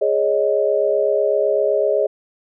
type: chord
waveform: sine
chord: Ab suspended fourth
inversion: none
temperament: equal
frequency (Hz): 415.3 / 554.4 / 622.3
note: Ab4 / Db5 / Eb5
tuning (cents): 0 / 0 / 0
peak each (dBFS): -19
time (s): 0.01-2.07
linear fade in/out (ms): 10
effects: none